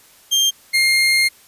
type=tone pair in turn; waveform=30% pulse; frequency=3183 / 2124 Hz; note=G7 / C7; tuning=+26 / +25 cents; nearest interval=perfect fifth; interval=701 cents; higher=first; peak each=-10 dBFS; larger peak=neither; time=0.31-0.51 / 0.73-1.29 s; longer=second; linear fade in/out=20 ms; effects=white hiss -49 dBFS RMS until 1.47 s + resampled to 32000 Hz